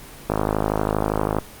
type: click train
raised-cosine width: 1 ms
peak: -5 dBFS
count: 58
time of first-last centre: 0.3-1.386 s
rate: 52.5 Hz
effects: pink hiss -41 dBFS RMS until 1.6 s + Opus 24 kbps